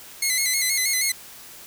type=tone with vibrato; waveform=10% pulse; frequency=2093 Hz; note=C7; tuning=in tune; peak=-11 dBFS; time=0.22-1.12 s; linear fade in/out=5 ms; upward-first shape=square; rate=6.3 Hz; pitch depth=57 cents each way; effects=white hiss -43 dBFS RMS until 1.66 s

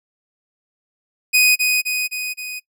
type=tone with echo; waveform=sawtooth; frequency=2495 Hz; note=D#7; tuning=4 cents sharp; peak=-8 dBFS; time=1.33-1.56 s; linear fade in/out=20 ms; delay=260 ms; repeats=4; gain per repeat=-4 dB; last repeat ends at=2.6 s; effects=noise-tail reverb RT60 0.1 s tail -21 dB re dry

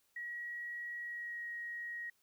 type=tone with pitch glide; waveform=sine; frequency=1910 to 1890.2 Hz; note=A#6 to A#6; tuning=+42 to +24 cents; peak=-40 dBFS; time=0.16-2.1 s; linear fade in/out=5 ms; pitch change=-18 cents; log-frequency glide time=1-1.43 s; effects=white hiss -75 dBFS RMS until 2.22 s

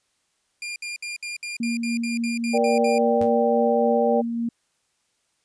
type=tone bursts; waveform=sawtooth; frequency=2404 Hz; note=D7; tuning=40 cents sharp; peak=-26 dBFS; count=12; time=0.62-2.982 s; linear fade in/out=2 ms; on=140 ms; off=62 ms
type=tone with tremolo; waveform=sine; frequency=233.1 Hz; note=A#3; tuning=in tune; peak=-22 dBFS; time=1.6-4.49 s; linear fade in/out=5 ms; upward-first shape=sine; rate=3.6 Hz; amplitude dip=25%
type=chord; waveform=sine; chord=G minor; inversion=first; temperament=equal with one note detuned; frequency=471.3 / 587.3 / 784 Hz; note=Bb4 / D5 / G5; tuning=+19 / 0 / 0 cents; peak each=-21 / -22 / -24 dBFS; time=2.53-4.22 s; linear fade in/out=20 ms
type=tone with exponential decay; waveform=sawtooth; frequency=101.8 Hz; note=G#2; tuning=34 cents flat; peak=-25 dBFS; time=3.21-3.34 s; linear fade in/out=0 ms; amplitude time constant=28 ms
effects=white hiss -70 dBFS RMS until 5.44 s + resampled to 22050 Hz

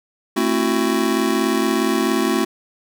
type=chord; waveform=square; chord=F# half-diminished seventh; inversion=first; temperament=just; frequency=222 / 266.4 / 333 / 370 Hz; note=A3 / C4 / E4 / F#4; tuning=+16 / +31 / +18 / 0 cents; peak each=-23 dBFS; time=0.36-2.45 s; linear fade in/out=10 ms; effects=none

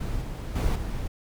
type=noise with level steps; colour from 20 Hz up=brown; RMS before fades=-30 / -33 / -24 / -31 dBFS; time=0-1.08 s; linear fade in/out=10 ms; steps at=0.21 / 0.55 / 0.75 s; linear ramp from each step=10 ms; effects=none

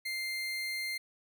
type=tone; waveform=30% pulse; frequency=2100 Hz; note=C7; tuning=6 cents sharp; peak=-31 dBFS; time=0.05-0.98 s; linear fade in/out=10 ms; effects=none

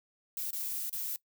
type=noise with dropouts; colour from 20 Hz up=violet; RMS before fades=-36 dBFS; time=0.37-1.16 s; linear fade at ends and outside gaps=1 ms; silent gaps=0.507-0.53 / 0.896-0.928 s; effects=noise-tail reverb RT60 0.1 s tail -20 dB re dry

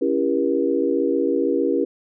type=chord; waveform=sine; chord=C# diminished seventh; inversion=none; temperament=just; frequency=277.2 / 332.6 / 399.1 / 479 Hz; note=C#4 / E4 / G4 / Bb4; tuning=0 / +16 / +31 / +47 cents; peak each=-23 dBFS; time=0.01-1.85 s; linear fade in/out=10 ms; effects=none

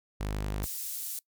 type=tone; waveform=sawtooth; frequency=51.1 Hz; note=G#1; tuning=27 cents flat; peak=-27 dBFS; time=0.2-0.66 s; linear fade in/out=10 ms
type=high-pass noise; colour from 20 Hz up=pink; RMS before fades=-37 dBFS; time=0.63-1.19 s; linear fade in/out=2 ms; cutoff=9100 Hz; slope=12 dB/octave
effects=noise-tail reverb RT60 0.1 s tail -22 dB re dry

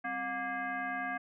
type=tone with frequency modulation; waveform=sine; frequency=1174.7 Hz; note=D6; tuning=in tune; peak=-33 dBFS; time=0.04-1.18 s; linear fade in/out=10 ms; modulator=456 Hz; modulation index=1.8; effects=none

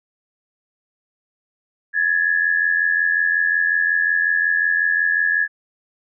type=tone pair together; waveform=sine; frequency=1674.5 / 1760 Hz; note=G#6 / A6; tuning=+14 / 0 cents; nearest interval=minor second; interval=86 cents; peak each=-17 / -20 dBFS; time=1.93-5.48 s; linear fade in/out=50 ms; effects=none

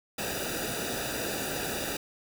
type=noise with comb filter; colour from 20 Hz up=pink; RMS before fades=-33 dBFS; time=0.18-1.97 s; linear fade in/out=5 ms; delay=0.93 ms; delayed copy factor=-0.85; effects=none

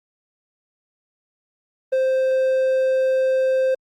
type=tone; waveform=triangle; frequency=523.3 Hz; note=C5; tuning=in tune; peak=-14 dBFS; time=1.92-3.75 s; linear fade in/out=10 ms; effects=Opus 32 kbps

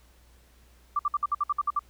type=tone bursts; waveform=sine; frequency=1174.7 Hz; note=D6; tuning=in tune; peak=-22 dBFS; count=10; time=0.96-1.793 s; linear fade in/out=5 ms; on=32 ms; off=57 ms; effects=added 60 Hz sine -56 dBFS peak until 1.89 s + pink hiss -62 dBFS RMS until 1.89 s

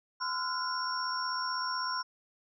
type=tone cluster; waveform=sine; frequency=1021 / 1364 / 1440 / 5490 Hz; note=C6 / F6 / F#6 / F8; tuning=-43 / -41 / -47 / -31 cents; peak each=-34 / -40 / -39 / -36 dBFS; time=0.2-2.03 s; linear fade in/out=20 ms; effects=none

